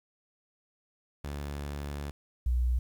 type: tone pair in turn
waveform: sawtooth / sine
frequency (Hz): 71.9 / 61.34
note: D2 / B1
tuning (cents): -36 / -11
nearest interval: minor third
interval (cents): 275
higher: first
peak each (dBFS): -31 / -24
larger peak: second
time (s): 1.24-2.11 / 2.46-2.79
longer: first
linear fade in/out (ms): 5
effects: 10-bit